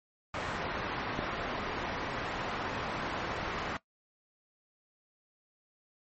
white low-pass noise, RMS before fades -36 dBFS, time 0.34-3.77 s, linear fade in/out 2 ms, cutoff 1500 Hz, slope 12 dB/octave
click, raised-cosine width 2 ms, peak -19 dBFS, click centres 1.191 s
effects noise-tail reverb RT60 0.1 s tail -18 dB re dry + MP3 32 kbps

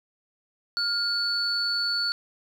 sine tone pair together, 1411 / 4450 Hz, F6 / C#8, +17 / +6 cents, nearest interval octave + minor sixth, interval 1989 cents, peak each -29 / -24 dBFS, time 0.77-2.12 s, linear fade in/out 0 ms, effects tanh soft clip ceiling -16 dBFS + 10-bit

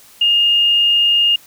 sine tone, 2834 Hz, F7, 25 cents sharp, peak -10 dBFS, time 0.21-1.36 s, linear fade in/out 5 ms, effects white hiss -45 dBFS RMS until 1.46 s

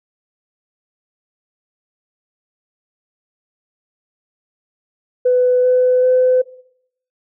sine tone with pitch steps, 499.5 / 503.8 / 508.2 Hz, B4 / B4 / B4, +20 / +34 / +49 cents, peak -9 dBFS, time 5.25-6.42 s, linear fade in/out 10 ms, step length 390 ms, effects noise-tail reverb RT60 0.7 s tail -20 dB re dry + tanh soft clip ceiling -5 dBFS

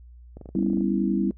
clicks, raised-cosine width 2 ms, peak -27 dBFS, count 12, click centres 0.37 / 0.413 / 0.458 / 0.49 / 0.556 / 0.591 / 0.627 / 0.664 / 0.701 / 0.733 / 0.773 / 0.809 s
sine chord, C# half-diminished seventh, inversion second, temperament equal with one note detuned, 196 / 246.9 / 277.2 / 328.5 Hz, G3 / B3 / C#4 / E4, 0 / 0 / 0 / -6 cents, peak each -24 / -29 / -28 / -26 dBFS, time 0.55-1.31 s, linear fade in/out 2 ms
effects noise-tail reverb RT60 0.1 s tail -21 dB re dry + added 60 Hz sine -44 dBFS peak until 1.37 s

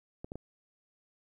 clicks, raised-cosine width 2 ms, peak -27 dBFS, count 3, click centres 0.245 / 0.319 / 0.356 s, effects 11-bit

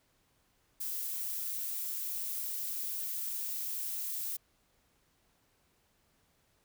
violet noise, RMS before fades -37 dBFS, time 0.8-4.37 s, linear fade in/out 10 ms, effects pink hiss -72 dBFS RMS until 6.64 s

